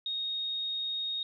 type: tone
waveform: sine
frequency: 3729 Hz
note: A#7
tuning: in tune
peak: -31 dBFS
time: 0.06-1.23 s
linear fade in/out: 2 ms
effects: none